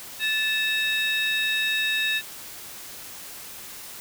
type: tone cluster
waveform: triangle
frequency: 1748 / 2628 / 3751 Hz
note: A6 / E7 / A#7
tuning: -12 / -6 / +10 cents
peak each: -25 dBFS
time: 0.19-2.22 s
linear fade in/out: 50 ms
effects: white hiss -40 dBFS RMS until 4 s